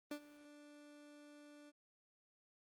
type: tone with ADSR envelope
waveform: 30% pulse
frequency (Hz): 293.8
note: D4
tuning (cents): +1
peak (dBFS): -38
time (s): 0.11-1.72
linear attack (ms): 4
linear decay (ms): 73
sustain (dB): -17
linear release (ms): 35
effects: Opus 32 kbps